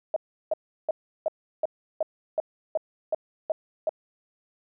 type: tone bursts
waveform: sine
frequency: 629 Hz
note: D#5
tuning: 19 cents sharp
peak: -21 dBFS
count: 11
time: 0.14-3.893 s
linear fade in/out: 2 ms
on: 23 ms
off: 350 ms
effects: none